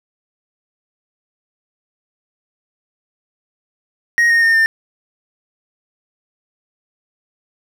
triangle tone with pitch steps, 1877 / 1851.2 / 1825.7 / 1800.5 Hz, A#6 / A#6 / A#6 / A6, +11 / -13 / -37 / +39 cents, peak -8 dBFS, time 4.18-4.66 s, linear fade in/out 0 ms, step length 120 ms, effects none

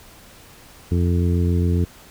harmonic tone, 87.31 Hz, F2, in tune, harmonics 1 / 2 / 3 / 4 / 5, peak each -17 / -23 / -27 / -29 / -31 dBFS, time 0.91-1.85 s, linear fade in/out 10 ms, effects pink hiss -46 dBFS RMS until 2.1 s

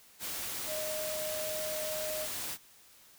sine tone in noise, 619 Hz, D#5, 9 cents flat, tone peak -36 dBFS, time 0.66-2.28 s, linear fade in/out 50 ms, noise white, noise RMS -38 dBFS, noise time 0.19-2.58 s, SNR -1 dB, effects white hiss -59 dBFS RMS until 3.18 s

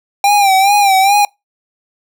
square tone with vibrato, 792 Hz, G5, 18 cents sharp, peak -8 dBFS, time 0.24-1.25 s, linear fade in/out 2 ms, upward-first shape sine, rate 2.4 Hz, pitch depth 74 cents each way, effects noise-tail reverb RT60 0.2 s tail -25 dB re dry

